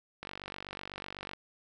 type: click train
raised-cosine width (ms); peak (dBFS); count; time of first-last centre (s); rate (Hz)
0.3; -24; 54; 0.23-1.334; 48
effects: none